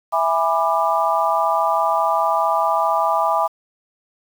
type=chord; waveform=sine; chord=E dominant seventh; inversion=none; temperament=just; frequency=659.3 / 824.1 / 988.9 / 1186.7 Hz; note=E5 / G#5 / B5 / D6; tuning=0 / -14 / +2 / +18 cents; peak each=-21 dBFS; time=0.12-3.48 s; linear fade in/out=20 ms; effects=7-bit